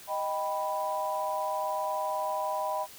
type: chord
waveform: sine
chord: Eb augmented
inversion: none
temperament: equal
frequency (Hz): 622.3 / 784 / 987.8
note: Eb5 / G5 / B5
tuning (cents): 0 / 0 / 0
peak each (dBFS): -33 / -34 / -32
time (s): 0.07-2.87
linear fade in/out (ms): 50
effects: white hiss -49 dBFS RMS until 2.98 s